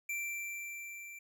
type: tone with level ramp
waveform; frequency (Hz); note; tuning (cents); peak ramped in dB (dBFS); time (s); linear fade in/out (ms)
square; 2349; D7; 0; -35 to -47; 0.09-1.19; 5
effects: none